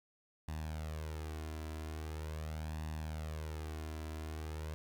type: tone with flanger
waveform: sawtooth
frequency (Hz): 77.9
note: D#2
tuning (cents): +3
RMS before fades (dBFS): -42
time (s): 0.48-4.74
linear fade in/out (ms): 0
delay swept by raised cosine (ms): 1.1 to 3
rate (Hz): 0.42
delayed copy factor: +0.6
effects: none